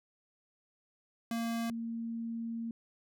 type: tone pair in turn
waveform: square / sine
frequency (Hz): 230.6 / 229.8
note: A#3 / A#3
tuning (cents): -19 / -25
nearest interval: unison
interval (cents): 6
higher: first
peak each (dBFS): -33 / -35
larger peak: first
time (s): 1.31-1.7 / 1.7-2.71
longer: second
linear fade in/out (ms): 2
effects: none